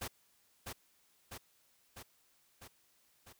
pink noise with echo, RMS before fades -41 dBFS, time 0.01-0.08 s, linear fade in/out 10 ms, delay 650 ms, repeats 5, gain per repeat -3 dB, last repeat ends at 3.33 s, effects white hiss -71 dBFS RMS until 3.39 s

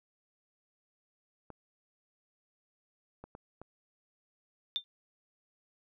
clicks, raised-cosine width 1 ms, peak -32 dBFS, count 4, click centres 1.503 / 3.24 / 3.351 / 3.616 s
sine tone with exponential decay, 3587 Hz, A7, 33 cents sharp, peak -25 dBFS, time 4.76-4.84 s, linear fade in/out 0 ms, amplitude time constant 16 ms
effects none

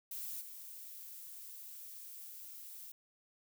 violet noise with level steps, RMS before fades -43 / -50 dBFS, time 0.11-2.92 s, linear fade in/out 5 ms, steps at 0.4 s, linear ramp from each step 20 ms, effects none

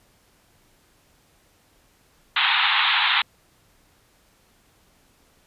white band-pass noise, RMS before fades -20 dBFS, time 2.36-3.22 s, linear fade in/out 5 ms, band 790 to 3900 Hz, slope 96 dB/octave, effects pink hiss -60 dBFS RMS until 5.46 s + resampled to 32000 Hz

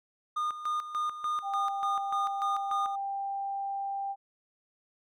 triangle tone with tremolo, 1220 Hz, D#6, 34 cents flat, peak -26 dBFS, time 0.36-2.96 s, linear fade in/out 10 ms, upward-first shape square, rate 3.4 Hz, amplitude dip 70%
sine tone, 791 Hz, G5, 15 cents sharp, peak -31 dBFS, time 1.42-4.16 s, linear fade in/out 50 ms
effects none

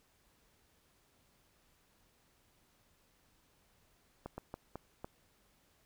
slowing click train, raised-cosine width 1 ms, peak -28 dBFS, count 5, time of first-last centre 4.26-5.045 s, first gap 120 ms, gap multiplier 1.34, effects pink hiss -71 dBFS RMS until 5.85 s

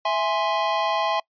square chord, E augmented, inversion none, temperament equal, 659.3 / 830.6 / 1046.5 Hz, E5 / G#5 / B#5, 0 / 0 / 0 cents, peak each -26 dBFS, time 0.05-1.2 s, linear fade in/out 5 ms, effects noise-tail reverb RT60 0.1 s tail -25 dB re dry + resampled to 11025 Hz

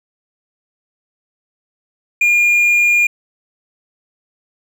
triangle tone, 2418 Hz, D7, 50 cents sharp, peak -8 dBFS, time 2.21-3.07 s, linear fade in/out 5 ms, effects none

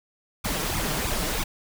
pink noise with flanger, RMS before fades -27 dBFS, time 0.44-1.44 s, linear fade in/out 10 ms, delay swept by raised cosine 0.82 to 6.72 ms, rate 3.1 Hz, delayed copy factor +1, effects none

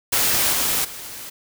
white noise with level steps, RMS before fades -19 / -21 / -35 dBFS, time 0.12-1.3 s, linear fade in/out 10 ms, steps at 0.52 / 0.84 s, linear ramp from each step 10 ms, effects none

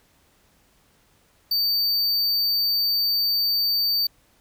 square tone, 4600 Hz, D8, 37 cents flat, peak -20 dBFS, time 1.51-4.07 s, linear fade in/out 5 ms, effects pink hiss -61 dBFS RMS until 4.4 s

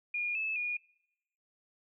sine tone with pitch steps, 2429 / 2611 / 2441 Hz, D#7 / E7 / D#7, -42 / -17 / -34 cents, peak -31 dBFS, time 0.14-0.77 s, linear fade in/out 5 ms, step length 210 ms, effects noise-tail reverb RT60 0.9 s tail -24 dB re dry

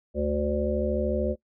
harmonic tone, 73.42 Hz, D2, in tune, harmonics 1 / 3 / 5 / 7 / 8, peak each -30 / -30 / -30 / -30 / -30 dBFS, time 0.14-1.36 s, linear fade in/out 50 ms, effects noise-tail reverb RT60 0.1 s tail -21 dB re dry

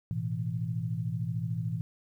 sine chord, A suspended second, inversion none, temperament equal, 110 / 123.47 / 164.81 Hz, A2 / B2 / E3, 0 / 0 / 0 cents, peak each -34 dBFS, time 0.11-1.81 s, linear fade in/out 0 ms, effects 11-bit

